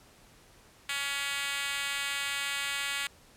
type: tone with high-pass filter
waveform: 5% pulse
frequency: 280.9 Hz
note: C#4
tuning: 23 cents sharp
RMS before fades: -33 dBFS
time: 0.89-3.07 s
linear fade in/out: 2 ms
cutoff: 1700 Hz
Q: 0.81
effects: pink hiss -58 dBFS RMS until 3.36 s + low-pass 12000 Hz 12 dB/octave